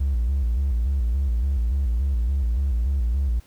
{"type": "tone with vibrato", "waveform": "triangle", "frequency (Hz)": 63.1, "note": "B1", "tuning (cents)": 38, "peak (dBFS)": -16, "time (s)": [0, 3.4], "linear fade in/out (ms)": 10, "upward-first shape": "square", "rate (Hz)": 3.5, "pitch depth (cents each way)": 150, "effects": ["tanh soft clip ceiling -15 dBFS", "pink hiss -56 dBFS RMS until 3.46 s"]}